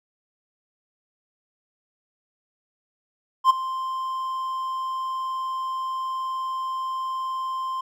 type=tone with ADSR envelope; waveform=triangle; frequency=1046.5 Hz; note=C6; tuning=in tune; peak=-8 dBFS; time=3.44-7.81 s; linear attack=60 ms; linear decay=13 ms; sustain=-16 dB; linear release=5 ms; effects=none